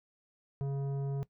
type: tone with tanh clipping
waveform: sine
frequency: 138.59 Hz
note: C#3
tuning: in tune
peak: -33 dBFS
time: 0.61-1.23 s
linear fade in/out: 0 ms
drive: 11 dB
effects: noise-tail reverb RT60 0.1 s tail -18 dB re dry